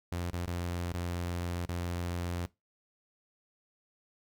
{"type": "tone with dropouts", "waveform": "sawtooth", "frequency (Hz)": 87.31, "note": "F2", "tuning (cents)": 0, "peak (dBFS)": -29, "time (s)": [0.12, 2.46], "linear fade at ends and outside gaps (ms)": 0, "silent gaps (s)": [[0.302, 0.333], [0.457, 0.477], [0.923, 0.94], [1.655, 1.691]], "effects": ["noise-tail reverb RT60 0.2 s tail -20 dB re dry"]}